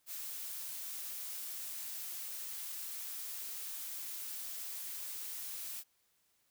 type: noise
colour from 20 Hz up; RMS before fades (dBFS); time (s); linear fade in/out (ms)
blue; -43; 0.06-5.84; 50
effects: white hiss -75 dBFS RMS until 6.5 s

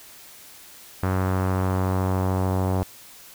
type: tone with low-pass filter sweep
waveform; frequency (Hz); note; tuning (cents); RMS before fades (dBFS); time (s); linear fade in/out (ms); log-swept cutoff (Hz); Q
sawtooth; 93.6; F#2; +20; -23; 1.03-2.83; 0; 1400 to 840; 1.7
effects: white hiss -46 dBFS RMS until 3.34 s

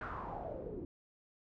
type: noise with low-pass filter sweep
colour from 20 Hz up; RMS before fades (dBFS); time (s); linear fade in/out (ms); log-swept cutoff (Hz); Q
pink; -43; 0.01-0.85; 2; 1500 to 330; 4.7
effects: none

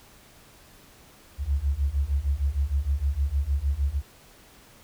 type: beating tone pair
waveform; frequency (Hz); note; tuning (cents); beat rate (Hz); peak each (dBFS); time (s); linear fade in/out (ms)
sine; 66.8 / 73.3; C2 / D2; +36 / -3; 6.5; -26 / -25; 1.38-4.02; 50
effects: pink hiss -53 dBFS RMS until 4.83 s

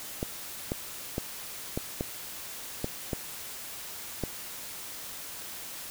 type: clicks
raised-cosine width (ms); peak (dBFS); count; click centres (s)
2; -16; 8; 0.229 / 0.719 / 1.181 / 1.775 / 2.009 / 2.844 / 3.132 / 4.237
effects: white hiss -41 dBFS RMS until 5.9 s

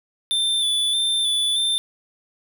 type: tone with vibrato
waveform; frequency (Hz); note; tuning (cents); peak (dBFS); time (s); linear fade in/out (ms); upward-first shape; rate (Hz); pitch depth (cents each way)
square; 3520; A7; 0; -19; 0.31-1.78; 0; square; 1.6; 25
effects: none

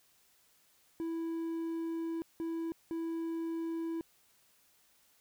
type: tone bursts at uneven times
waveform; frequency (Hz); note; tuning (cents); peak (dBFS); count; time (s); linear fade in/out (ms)
triangle; 329.6; E4; 0; -32; 3; 1-2.22 / 2.4-2.72 / 2.91-4.01; 0
effects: white hiss -68 dBFS RMS until 5.2 s

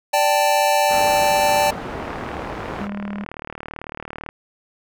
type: chord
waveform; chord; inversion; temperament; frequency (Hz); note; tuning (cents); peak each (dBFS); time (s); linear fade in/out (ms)
square; D suspended fourth; none; equal; 587.3 / 784 / 880; D5 / G5 / A5; 0 / 0 / 0; -20; 0.13-1.71; 10
type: low-pass noise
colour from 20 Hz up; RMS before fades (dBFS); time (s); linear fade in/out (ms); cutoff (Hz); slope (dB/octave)
white; -30; 0.88-2.89; 50; 930; 12
type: click train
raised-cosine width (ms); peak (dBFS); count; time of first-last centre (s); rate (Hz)
0.5; -16; 88; 2-4.289; 38
type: tone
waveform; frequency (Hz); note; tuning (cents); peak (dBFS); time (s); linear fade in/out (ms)
triangle; 203.1; G#3; -38; -24; 2.8-3.25; 10
effects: none

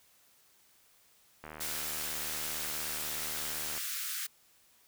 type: click train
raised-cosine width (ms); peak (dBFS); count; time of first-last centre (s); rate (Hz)
0.5; -29; 181; 1.44-3.778; 77
type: high-pass noise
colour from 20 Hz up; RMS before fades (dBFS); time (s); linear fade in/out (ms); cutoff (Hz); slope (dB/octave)
white; -37; 1.6-4.27; 10; 1200; 96
effects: white hiss -65 dBFS RMS until 4.87 s

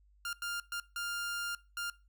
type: tone bursts at uneven times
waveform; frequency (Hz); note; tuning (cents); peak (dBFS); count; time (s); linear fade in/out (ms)
sawtooth; 1400; F6; +4; -32; 5; 0.25-0.33 / 0.42-0.6 / 0.72-0.8 / 0.96-1.55 / 1.77-1.9; 2
effects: noise-tail reverb RT60 0.3 s tail -20 dB re dry + added 50 Hz sine -62 dBFS peak until 2.08 s

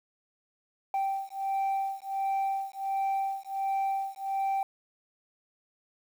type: beating tone pair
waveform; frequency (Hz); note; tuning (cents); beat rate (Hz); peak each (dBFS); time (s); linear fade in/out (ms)
sine; 780 / 781.4; G5 / G5; -9 / -6; 1.4; -29; 0.94-4.63; 2
effects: tanh soft clip ceiling -25 dBFS + 9-bit

